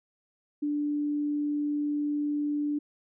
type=tone; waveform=sine; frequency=293.7 Hz; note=D4; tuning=in tune; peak=-26 dBFS; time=0.62-2.79 s; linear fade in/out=10 ms; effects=none